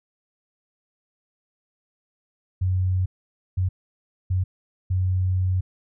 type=tone bursts at uneven times; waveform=sine; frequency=92.5 Hz; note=F#2; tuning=in tune; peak=-19 dBFS; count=4; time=2.61-3.06 / 3.57-3.69 / 4.3-4.44 / 4.9-5.61 s; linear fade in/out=10 ms; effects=none